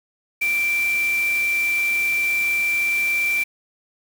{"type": "tone in noise", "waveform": "sine", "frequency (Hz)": 2349, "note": "D7", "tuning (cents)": 0, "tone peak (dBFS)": -18, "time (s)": [0.41, 3.44], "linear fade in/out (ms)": 10, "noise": "white", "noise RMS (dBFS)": -34, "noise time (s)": [0.41, 3.44], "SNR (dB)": 13, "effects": []}